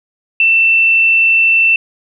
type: tone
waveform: sine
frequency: 2677 Hz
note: E7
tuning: 26 cents sharp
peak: -7 dBFS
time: 0.4-1.76 s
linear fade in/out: 2 ms
effects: none